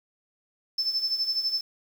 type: tone with tremolo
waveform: sine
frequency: 5274 Hz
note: E8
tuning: in tune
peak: -21 dBFS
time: 0.78-1.61 s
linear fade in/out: 5 ms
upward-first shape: sine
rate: 12 Hz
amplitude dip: 70%
effects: tanh soft clip ceiling -18 dBFS + 8-bit